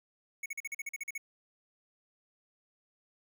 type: tone bursts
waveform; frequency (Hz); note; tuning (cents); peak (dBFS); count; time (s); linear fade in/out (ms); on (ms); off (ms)
square; 2217; C#7; 0; -36; 11; 0.43-1.179; 5; 29; 43
effects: none